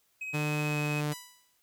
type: tone with tremolo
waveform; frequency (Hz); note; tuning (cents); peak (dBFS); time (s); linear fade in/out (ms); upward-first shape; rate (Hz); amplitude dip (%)
triangle; 2537; D#7; +33; -32; 0.21-1.01; 5; triangle; 16; 35
type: tone with pitch glide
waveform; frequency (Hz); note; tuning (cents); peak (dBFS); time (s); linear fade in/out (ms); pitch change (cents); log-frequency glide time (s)
sawtooth; 150 to 148.88; D3 to D3; +37 to +24; -25; 0.33-1.14; 20; -13; 0.65-0.77
type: tone with exponential decay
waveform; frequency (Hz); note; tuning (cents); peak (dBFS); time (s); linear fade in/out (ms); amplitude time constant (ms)
5% pulse; 988; B5; 0; -26; 1.12-1.58; 0; 100
effects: white hiss -71 dBFS RMS until 1.62 s